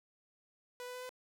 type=tone with pitch steps; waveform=sawtooth; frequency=493.9 / 497.6 / 501.4 / 505.2 Hz; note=B4 / B4 / B4 / B4; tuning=0 / +13 / +26 / +39 cents; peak=-39 dBFS; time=0.8-1.092 s; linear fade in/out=0 ms; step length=73 ms; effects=none